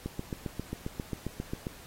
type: click train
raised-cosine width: 3 ms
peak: -20 dBFS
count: 13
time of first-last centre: 0.06-1.669 s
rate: 7.46 Hz
effects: pink hiss -51 dBFS RMS until 1.86 s + AAC 48 kbps